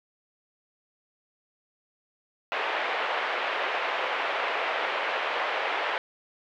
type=band-pass noise; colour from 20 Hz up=pink; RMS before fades=-29 dBFS; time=2.52-5.98 s; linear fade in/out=0 ms; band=520 to 2900 Hz; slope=24 dB/octave; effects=none